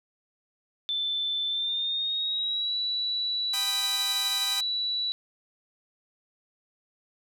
sine tone with pitch glide, 3530 to 3939 Hz, A7 to B7, +5 to -5 cents, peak -26 dBFS, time 0.89-5.12 s, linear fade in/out 0 ms, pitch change +190 cents, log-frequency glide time 1.48-2.76 s
5% pulse chord, G augmented, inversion none, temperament equal, 784 / 987.8 / 1244.5 Hz, G5 / B5 / D#6, 0 / 0 / 0 cents, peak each -23 dBFS, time 3.53-4.61 s, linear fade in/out 10 ms
effects none

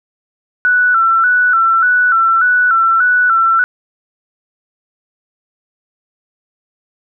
sine tone with vibrato, 1410 Hz, F6, 16 cents sharp, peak -8 dBFS, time 0.65-3.64 s, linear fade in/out 0 ms, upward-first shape square, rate 1.7 Hz, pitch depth 83 cents each way, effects none

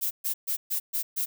violet noise bursts, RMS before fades -28 dBFS, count 6, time 0.01-1.26 s, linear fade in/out 20 ms, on 100 ms, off 130 ms, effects none

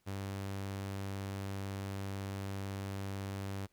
sawtooth tone, 98 Hz, G2, in tune, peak -34 dBFS, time 0.06-3.67 s, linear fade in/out 20 ms, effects pink hiss -75 dBFS RMS until 3.72 s

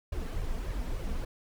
brown noise with flanger, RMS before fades -33 dBFS, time 0.12-1.25 s, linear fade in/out 5 ms, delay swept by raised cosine 1.7 to 4.5 ms, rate 3.5 Hz, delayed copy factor +0.75, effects none

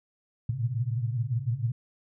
sine tone cluster, 110 / 116.9 / 122.8 / 135 Hz, A2 / A#2 / B2 / C#3, 0 / +5 / -9 / -45 cents, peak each -33 / -29 / -35 / -33 dBFS, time 0.49-1.72 s, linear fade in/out 5 ms, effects none

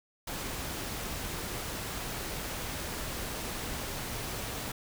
pink noise, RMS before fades -37 dBFS, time 0.27-4.72 s, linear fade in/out 5 ms, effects none

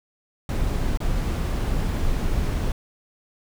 brown noise with dropouts, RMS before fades -23 dBFS, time 0.49-2.72 s, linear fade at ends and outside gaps 2 ms, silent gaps 0.974-1.003 s, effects none

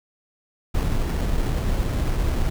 brown noise with sample-and-hold, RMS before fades -22 dBFS, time 0.74-2.5 s, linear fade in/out 10 ms, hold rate 3675 Hz, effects none

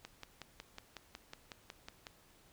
click train, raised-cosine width 0.2 ms, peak -28 dBFS, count 12, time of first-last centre 0.05-2.068 s, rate 5.45 Hz, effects pink hiss -65 dBFS RMS until 2.52 s

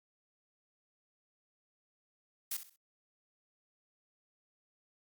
blue noise with echo, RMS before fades -36 dBFS, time 2.51-2.57 s, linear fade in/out 5 ms, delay 64 ms, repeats 3, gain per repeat -11 dB, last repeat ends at 2.762 s, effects Opus 48 kbps

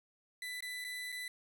30% pulse tone with dropouts, 1992 Hz, B6, 14 cents sharp, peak -37 dBFS, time 0.42-1.28 s, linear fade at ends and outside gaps 2 ms, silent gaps 0.606-0.624 / 0.843-0.847 / 1.12-1.124 s, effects 11-bit

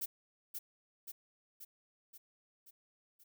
violet noise with echo, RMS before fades -38 dBFS, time 0.01-0.06 s, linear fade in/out 10 ms, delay 530 ms, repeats 6, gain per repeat -4 dB, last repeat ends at 3.24 s, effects none

